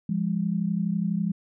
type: tone pair together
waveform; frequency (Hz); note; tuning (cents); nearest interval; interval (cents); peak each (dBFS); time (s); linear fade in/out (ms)
sine; 172.4 / 204.5; F3 / G#3; -22 / -26; minor third; 296; -26; 0.09-1.32; 5
effects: none